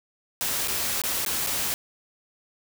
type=noise with dropouts; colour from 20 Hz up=white; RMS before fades=-27 dBFS; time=0.41-1.74 s; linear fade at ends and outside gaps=0 ms; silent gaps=0.675-0.682 / 1.017-1.037 / 1.25-1.262 / 1.464-1.471 s; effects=none